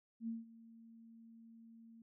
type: tone with ADSR envelope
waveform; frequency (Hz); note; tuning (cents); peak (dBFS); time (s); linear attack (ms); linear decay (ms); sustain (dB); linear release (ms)
sine; 227.9; A#3; -39; -37; 0.2-2.02; 77; 170; -19; 3
effects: none